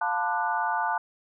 sine tone cluster, 706 / 885 / 1003 / 1189 / 1476 Hz, F5 / A5 / B5 / D6 / F#6, +19 / +10 / +26 / +21 / -5 cents, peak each -32 / -27 / -34 / -33 / -31 dBFS, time 0.01-0.98 s, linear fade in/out 5 ms, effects none

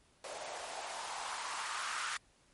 blue noise with band-pass filter sweep, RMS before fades -41 dBFS, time 0.24-2.17 s, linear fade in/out 2 ms, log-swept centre 570 to 1400 Hz, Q 3, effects pink hiss -68 dBFS RMS until 2.53 s + MP3 48 kbps

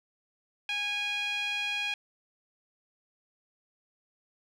sawtooth tone with band-pass filter, 823 Hz, G#5, 16 cents flat, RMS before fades -32 dBFS, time 0.69-1.94 s, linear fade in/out 2 ms, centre 2800 Hz, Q 8.3, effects none

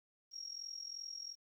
sine tone with amplitude modulation, 5588 Hz, F8, in tune, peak -40 dBFS, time 0.31-1.36 s, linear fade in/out 50 ms, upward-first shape sine, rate 42.8 Hz, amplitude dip 80%, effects 12-bit

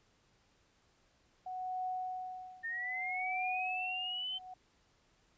sine tone with tremolo, 740 Hz, F#5, in tune, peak -34 dBFS, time 1.46-4.54 s, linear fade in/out 5 ms, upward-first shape triangle, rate 0.62 Hz, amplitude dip 100%
sine linear sweep, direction up, 1803 to 3095 Hz, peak -36 dBFS, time 2.63-4.39 s, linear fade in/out 20 ms
effects pink hiss -71 dBFS RMS until 5.37 s + resampled to 16000 Hz

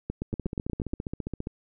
two click trains, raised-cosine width 3 ms, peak -17 / -19 dBFS, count 8 / 18, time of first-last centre 0.1-0.937 / 0.33-1.471 s, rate 8.36 / 14.9 Hz, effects none

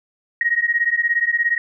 sine beating tone pair, 1875 / 1892 Hz, A#6 / A#6, +10 / +25 cents, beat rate 17 Hz, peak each -19 dBFS, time 0.41-1.58 s, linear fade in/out 2 ms, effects none

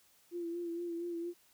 sine tone with vibrato, 342.1 Hz, F4, 36 cents flat, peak -36 dBFS, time 0.31-1.34 s, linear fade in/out 50 ms, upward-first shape sine, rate 4.3 Hz, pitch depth 35 cents each way, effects white hiss -67 dBFS RMS until 1.53 s

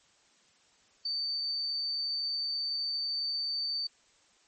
sine tone, 4574 Hz, D8, 47 cents flat, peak -30 dBFS, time 1.05-3.87 s, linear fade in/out 5 ms, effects white hiss -65 dBFS RMS until 4.47 s + MP3 32 kbps

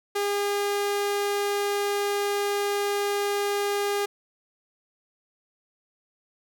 sawtooth tone, 406 Hz, G#4, 39 cents flat, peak -20 dBFS, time 0.15-4.06 s, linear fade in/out 10 ms, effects none

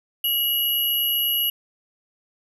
sine tone pair together, 2908 / 11632 Hz, F#7 / F#9, -31 / -31 cents, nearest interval 2 octaves, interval 2400 cents, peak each -21 / -22 dBFS, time 0.24-1.5 s, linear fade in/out 5 ms, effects tanh soft clip ceiling -12 dBFS

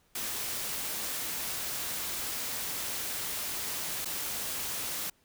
white noise with dropouts, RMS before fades -35 dBFS, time 0.15-5.1 s, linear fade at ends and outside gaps 5 ms, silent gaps 4.048-4.055 s, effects pink hiss -68 dBFS RMS until 5.24 s

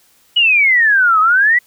sine exponential two-way sweep, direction down then up, 2960 to 1244.5 to 2000 Hz, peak -8 dBFS, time 0.36-1.59 s, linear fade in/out 10 ms, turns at 1.2 s, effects white hiss -53 dBFS RMS until 1.66 s

